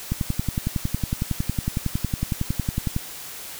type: click train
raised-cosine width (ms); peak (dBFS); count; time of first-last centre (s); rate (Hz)
5; -10; 32; 0.12-2.964; 10.9
effects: white hiss -37 dBFS RMS until 3.59 s